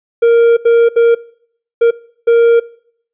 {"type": "tone bursts at uneven times", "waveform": "triangle", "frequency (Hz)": 466.2, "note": "A#4", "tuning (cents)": 0, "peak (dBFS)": -3, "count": 5, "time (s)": [[0.22, 0.57], [0.65, 0.89], [0.96, 1.15], [1.81, 1.91], [2.27, 2.6]], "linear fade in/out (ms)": 10, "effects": ["noise-tail reverb RT60 0.6 s tail -21 dB re dry", "resampled to 8000 Hz"]}